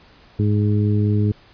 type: harmonic tone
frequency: 104.4 Hz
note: G#2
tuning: 10 cents sharp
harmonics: 1 / 2 / 3 / 4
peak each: -16 / -22 / -26 / -28 dBFS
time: 0.39-1.32 s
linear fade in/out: 5 ms
effects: pink hiss -50 dBFS RMS until 1.53 s + resampled to 11025 Hz